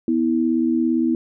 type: tone pair together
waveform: sine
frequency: 246.9 / 324.5 Hz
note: B3 / E4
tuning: 0 / -27 cents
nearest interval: perfect fourth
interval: 473 cents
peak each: -19 dBFS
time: 0.08-1.15 s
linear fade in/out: 2 ms
effects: none